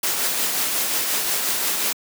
white noise with tremolo, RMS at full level -21 dBFS, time 0.03-1.93 s, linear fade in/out 5 ms, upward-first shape triangle, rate 5.6 Hz, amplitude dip 35%, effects high-pass 200 Hz 12 dB/octave

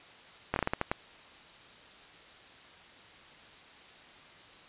slowing click train, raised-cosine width 0.5 ms, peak -13 dBFS, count 8, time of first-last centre 0.54-0.915 s, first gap 22 ms, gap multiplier 1.29, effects white hiss -53 dBFS RMS until 4.68 s + resampled to 8000 Hz

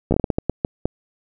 slowing click train, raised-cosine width 2 ms, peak -5 dBFS, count 11, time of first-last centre 0.11-0.856 s, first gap 13 ms, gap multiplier 1.36, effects none

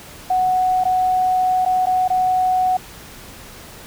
sine tone with dropouts, 740 Hz, F#5, in tune, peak -14 dBFS, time 0.3-2.77 s, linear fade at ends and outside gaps 5 ms, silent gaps 0.839-0.852 / 1.651-1.66 / 1.857-1.868 / 2.079-2.101 s, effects pink hiss -39 dBFS RMS until 3.86 s

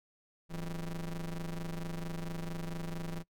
45% pulse ring-modulated tone, 88.6 Hz, F2, 25 cents sharp, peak -33 dBFS, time 0.49-3.24 s, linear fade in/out 50 ms, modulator 76.4 Hz, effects noise-tail reverb RT60 0.1 s tail -24 dB re dry

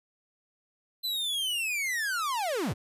45% pulse linear sweep, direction down, 4077 to 61.74 Hz, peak -28 dBFS, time 1.03-2.74 s, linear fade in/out 20 ms, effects resampled to 32000 Hz

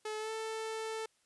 sawtooth tone with pitch glide, 430.3 to 442.4 Hz, A4 to A4, -39 to +9 cents, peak -33 dBFS, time 0.05-1.06 s, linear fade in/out 5 ms, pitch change +48 cents, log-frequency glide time 0.18-0.31 s, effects white hiss -73 dBFS RMS until 1.25 s + resampled to 24000 Hz

